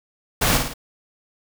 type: noise with echo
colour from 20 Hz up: pink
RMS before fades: -19 dBFS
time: 0.41-0.58 s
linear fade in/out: 10 ms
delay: 53 ms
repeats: 3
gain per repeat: -5 dB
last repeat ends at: 0.739 s
effects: none